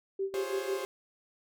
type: tone with tremolo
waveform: sine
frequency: 388.9 Hz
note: G4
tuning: 14 cents flat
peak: -28 dBFS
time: 0.19-0.85 s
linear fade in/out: 5 ms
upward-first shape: sine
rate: 6.1 Hz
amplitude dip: 85%
type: chord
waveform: sawtooth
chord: Db major seventh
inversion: first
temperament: equal with one note detuned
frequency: 349.2 / 415.3 / 525.4 / 554.4 Hz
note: F4 / Ab4 / C5 / Db5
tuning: 0 / 0 / +7 / 0 cents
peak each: -41 / -39 / -35 / -40 dBFS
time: 0.34-0.85 s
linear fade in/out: 0 ms
effects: none